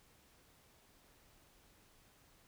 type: silence
effects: pink hiss -67 dBFS RMS until 2.47 s